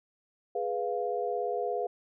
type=chord; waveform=sine; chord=F diminished; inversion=first; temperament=equal with one note detuned; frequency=416.7 / 493.9 / 698.5 Hz; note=Ab4 / Cb5 / F5; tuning=+6 / 0 / 0 cents; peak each=-33 dBFS; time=0.55-1.87 s; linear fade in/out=5 ms; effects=none